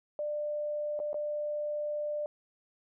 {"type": "tone with dropouts", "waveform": "sine", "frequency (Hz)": 595, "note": "D5", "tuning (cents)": 22, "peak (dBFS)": -31, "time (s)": [0.19, 2.26], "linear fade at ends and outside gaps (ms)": 1, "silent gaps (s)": [[0.992, 1], [1.131, 1.143]], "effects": []}